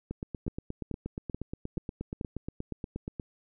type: two click trains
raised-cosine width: 3 ms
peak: -21 / -22 dBFS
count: 5 / 27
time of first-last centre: 0.48-2.212 / 0.11-3.198 s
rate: 2.31 / 8.42 Hz
effects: none

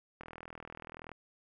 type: click train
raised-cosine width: 0.5 ms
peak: -30 dBFS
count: 38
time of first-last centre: 0.21-1.117 s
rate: 40.8 Hz
effects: none

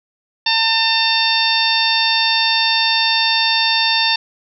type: harmonic tone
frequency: 900 Hz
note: A5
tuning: 39 cents sharp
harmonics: 1 / 2 / 3 / 4 / 5 / 6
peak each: -21 / -23 / -20 / -18 / -19 / -23 dBFS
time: 0.46-4.16 s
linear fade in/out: 5 ms
effects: none

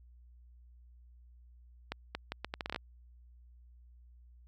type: accelerating click train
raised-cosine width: 0.3 ms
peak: -20 dBFS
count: 11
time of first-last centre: 1.92-2.761 s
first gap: 230 ms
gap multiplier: 0.74
effects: added 60 Hz sine -55 dBFS peak until 4.47 s

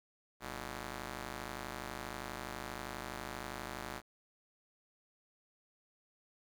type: ring-modulated tone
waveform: 5% pulse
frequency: 130.81 Hz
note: C3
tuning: in tune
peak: -27 dBFS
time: 0.4-4.02 s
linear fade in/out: 50 ms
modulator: 484 Hz
effects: none

